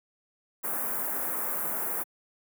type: band-stop noise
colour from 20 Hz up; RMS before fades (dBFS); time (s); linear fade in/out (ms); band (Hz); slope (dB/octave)
white; -31; 0.63-2.04; 20; 1600 to 11000; 24
effects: high-pass 200 Hz 12 dB/octave